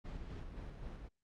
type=noise with tremolo; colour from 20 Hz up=brown; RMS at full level=-45 dBFS; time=0.04-1.09 s; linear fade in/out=20 ms; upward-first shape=square; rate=3.8 Hz; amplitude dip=30%; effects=low-pass 5000 Hz 12 dB/octave + Opus 48 kbps